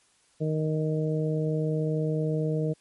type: harmonic tone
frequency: 155.56 Hz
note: D#3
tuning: in tune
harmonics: 1 / 2 / 3 / 4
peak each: -26 / -33 / -30 / -36 dBFS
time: 0.4-2.74 s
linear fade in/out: 20 ms
effects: white hiss -64 dBFS RMS until 2.8 s + MP3 48 kbps